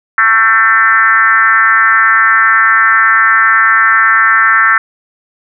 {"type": "tone with frequency modulation", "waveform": "sine", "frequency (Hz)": 1568, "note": "G6", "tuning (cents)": 0, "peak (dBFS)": -5, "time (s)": [0.18, 4.78], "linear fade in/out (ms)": 2, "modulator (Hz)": 227, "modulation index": 1.6, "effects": []}